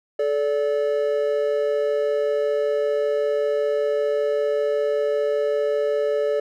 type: tone pair together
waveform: triangle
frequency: 433.5 / 578.7 Hz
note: A4 / D5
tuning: -26 / -26 cents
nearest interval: perfect fourth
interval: 500 cents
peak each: -20 dBFS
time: 0.19-6.4 s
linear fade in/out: 5 ms
effects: none